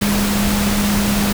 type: tone in noise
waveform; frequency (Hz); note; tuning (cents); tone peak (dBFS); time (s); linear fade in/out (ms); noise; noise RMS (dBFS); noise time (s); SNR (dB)
sine; 203.9; G#3; -32; -16; 0.01-1.33; 10; pink; -20; 0.01-1.33; +1
effects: none